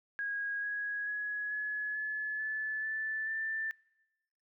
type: tone with pitch steps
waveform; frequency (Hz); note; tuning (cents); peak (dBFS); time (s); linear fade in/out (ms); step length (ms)
sine; 1643 / 1661.1 / 1679.5 / 1698 / 1716.7 / 1735.7 / 1754.8 / 1774.2; G#6 / G#6 / G#6 / G#6 / A6 / A6 / A6 / A6; -19 / 0 / +19 / +38 / -43 / -24 / -5 / +14; -33; 0.19-3.71; 0; 440
effects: noise-tail reverb RT60 1.0 s tail -24 dB re dry